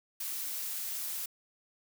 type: noise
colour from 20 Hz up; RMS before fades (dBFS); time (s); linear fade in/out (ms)
blue; -37; 0.2-1.26; 5
effects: none